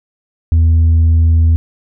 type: tone with tanh clipping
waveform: sine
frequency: 81.7 Hz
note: E2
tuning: 15 cents flat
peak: -7 dBFS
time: 0.52-1.56 s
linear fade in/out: 0 ms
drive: 2 dB
effects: none